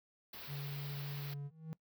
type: band-stop noise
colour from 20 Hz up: white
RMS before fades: -49 dBFS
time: 0.33-1.34 s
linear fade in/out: 5 ms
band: 5000 to 14000 Hz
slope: 48 dB/octave
type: tone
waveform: triangle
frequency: 142.3 Hz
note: C#3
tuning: 46 cents sharp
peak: -38 dBFS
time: 0.47-1.51 s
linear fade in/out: 50 ms
type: tone with exponential growth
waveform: triangle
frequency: 159.4 Hz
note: D#3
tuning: 42 cents sharp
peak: -36 dBFS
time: 1.38-1.73 s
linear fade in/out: 0 ms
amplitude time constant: 76 ms
effects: noise-tail reverb RT60 0.1 s tail -21 dB re dry